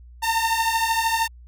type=beating tone pair; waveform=sawtooth; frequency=900 / 913 Hz; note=A5 / A#5; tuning=+39 / -36 cents; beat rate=13 Hz; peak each=-19 dBFS; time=0.22-1.28 s; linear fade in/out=20 ms; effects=added 60 Hz sine -42 dBFS peak until 1.47 s